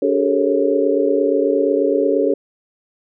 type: tone cluster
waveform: sine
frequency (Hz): 286.4 / 387 / 424.7 / 453.1 / 549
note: D4 / G4 / G#4 / A#4 / C#5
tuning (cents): -43 / -22 / +39 / -49 / -17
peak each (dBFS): -20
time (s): 0.02-2.34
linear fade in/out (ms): 5
effects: none